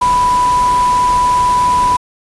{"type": "tone in noise", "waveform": "sine", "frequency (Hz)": 990, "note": "B5", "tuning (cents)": 4, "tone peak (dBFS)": -9, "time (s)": [0.01, 1.97], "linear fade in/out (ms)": 10, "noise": "pink", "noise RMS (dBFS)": -24, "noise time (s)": [0.01, 1.97], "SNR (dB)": 12, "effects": ["resampled to 24000 Hz"]}